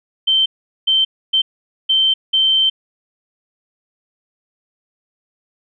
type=tone bursts at uneven times; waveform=sine; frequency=3111 Hz; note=G7; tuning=14 cents flat; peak=-11 dBFS; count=5; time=0.27-0.46 / 0.87-1.05 / 1.33-1.42 / 1.89-2.14 / 2.33-2.7 s; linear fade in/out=10 ms; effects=none